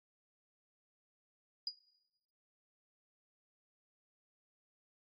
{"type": "tone with exponential decay", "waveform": "sine", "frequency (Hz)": 4896, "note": "D#8", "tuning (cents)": -29, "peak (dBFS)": -31, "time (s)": [1.67, 1.74], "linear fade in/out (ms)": 2, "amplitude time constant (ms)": 15, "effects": ["noise-tail reverb RT60 0.9 s tail -18 dB re dry", "AAC 32 kbps"]}